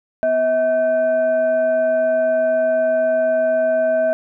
sine tone with frequency modulation, 643 Hz, E5, 43 cents flat, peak -14 dBFS, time 0.23-4.13 s, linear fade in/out 0 ms, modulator 892 Hz, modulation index 0.36, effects none

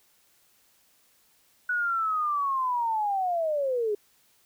sine linear sweep, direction down, 1480 to 403.1 Hz, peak -24 dBFS, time 1.69-3.95 s, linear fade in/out 5 ms, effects white hiss -64 dBFS RMS until 4.45 s

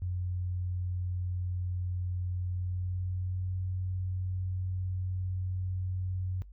sine tone with pitch glide, 90 to 92.32 Hz, F#2 to F#2, -47 to -3 cents, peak -31 dBFS, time 0.02-6.42 s, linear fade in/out 0 ms, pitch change +44 cents, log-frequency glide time 2.31-3.55 s, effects noise-tail reverb RT60 0.1 s tail -19 dB re dry + added 50 Hz sine -47 dBFS peak until 6.52 s

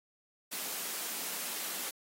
white high-pass noise, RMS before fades -38 dBFS, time 0.51-1.91 s, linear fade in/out 20 ms, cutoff 170 Hz, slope 96 dB/octave, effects AAC 48 kbps

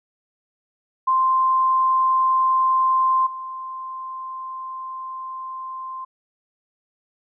sine tone with level steps, 1045 Hz, C6, 2 cents flat, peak -15 / -29 dBFS, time 1.07-6.05 s, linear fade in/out 10 ms, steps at 3.26 s, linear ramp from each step 10 ms, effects none

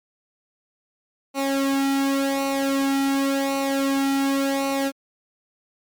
sawtooth tone with flanger, 274 Hz, C#4, 20 cents flat, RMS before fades -22 dBFS, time 1.34-4.92 s, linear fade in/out 50 ms, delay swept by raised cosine 0.59 to 1.79 ms, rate 0.9 Hz, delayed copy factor -0.75, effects MP3 96 kbps

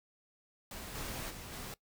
pink noise with level steps, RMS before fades -45 / -41 / -47 / -44 dBFS, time 0.71-1.74 s, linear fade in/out 2 ms, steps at 0.94 / 1.29 / 1.52 s, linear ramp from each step 20 ms, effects noise-tail reverb RT60 0.1 s tail -20 dB re dry

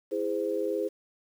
sine chord, E augmented, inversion none, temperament just, 329.6 / 412 / 515 Hz, E4 / G#4 / B#4, 0 / -14 / -28 cents, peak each -33 / -30 / -31 dBFS, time 0.11-0.89 s, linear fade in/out 20 ms, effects 9-bit

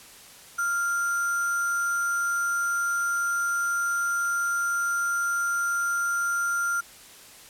sine tone with sample-and-hold, 1394 Hz, F6, 4 cents flat, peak -23 dBFS, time 0.58-6.81 s, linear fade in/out 10 ms, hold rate 7350 Hz, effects white hiss -48 dBFS RMS until 7.49 s + low-pass 12000 Hz 12 dB/octave

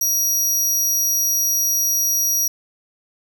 sawtooth tone, 5750 Hz, F8, 50 cents sharp, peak -14 dBFS, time 0.01-2.48 s, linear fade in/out 5 ms, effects none

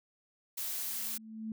blue noise, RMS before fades -37 dBFS, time 0.57-1.18 s, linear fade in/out 10 ms
sine tone with exponential growth, 220.2 Hz, A3, 2 cents sharp, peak -34 dBFS, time 0.69-1.52 s, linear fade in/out 2 ms, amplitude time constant 180 ms
effects none

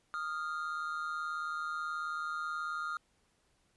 triangle tone pair together, 1238.4 / 1396.9 Hz, D#6 / F6, -9 / 0 cents, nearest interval major second, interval 209 cents, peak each -36 / -36 dBFS, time 0.14-2.97 s, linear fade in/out 0 ms, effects pink hiss -73 dBFS RMS until 3.76 s + resampled to 24000 Hz

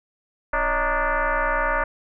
sine tone with frequency modulation, 266.6 Hz, C4, 33 cents sharp, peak -19 dBFS, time 0.53-1.84 s, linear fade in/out 5 ms, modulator 297 Hz, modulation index 5.3, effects none

